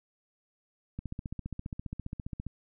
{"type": "click train", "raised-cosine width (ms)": 5, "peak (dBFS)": -24, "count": 23, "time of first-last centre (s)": [0.99, 2.467], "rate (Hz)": 14.9, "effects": []}